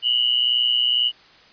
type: tone pair together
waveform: sine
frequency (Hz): 2878 / 3000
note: F#7 / F#7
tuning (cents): -49 / +23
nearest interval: minor second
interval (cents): 72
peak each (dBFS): -19 / -20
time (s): 0.02-1.12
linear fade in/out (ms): 50
effects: white hiss -50 dBFS RMS until 1.52 s + resampled to 11025 Hz